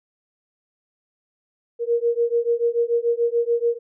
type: beating tone pair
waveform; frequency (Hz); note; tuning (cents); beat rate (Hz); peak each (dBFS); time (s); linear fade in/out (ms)
sine; 466.9 / 473.8; A#4 / A#4; +3 / +28; 6.9; -21; 1.79-3.79; 50
effects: none